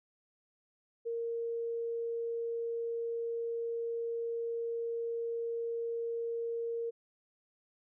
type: tone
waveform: sine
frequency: 464.1 Hz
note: A#4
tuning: 8 cents flat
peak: -33 dBFS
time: 1.05-6.91 s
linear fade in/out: 20 ms
effects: none